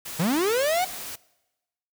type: noise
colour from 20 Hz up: white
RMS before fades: -36 dBFS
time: 0.05-1.16 s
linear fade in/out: 10 ms
type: linear sweep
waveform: 45% pulse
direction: up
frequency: 146.9 to 760 Hz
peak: -21 dBFS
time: 0.19-0.85 s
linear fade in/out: 10 ms
effects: noise-tail reverb RT60 1.0 s tail -22 dB re dry